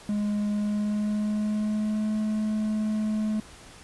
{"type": "tone with pitch glide", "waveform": "triangle", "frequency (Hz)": [207.7, 214.7], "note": ["G#3", "A3"], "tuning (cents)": [0, -42], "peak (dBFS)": -22, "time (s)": [0.09, 3.4], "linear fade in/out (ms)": 2, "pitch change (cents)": 58, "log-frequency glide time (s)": [0.51, 2.15], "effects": ["pink hiss -48 dBFS RMS until 3.83 s", "resampled to 24000 Hz"]}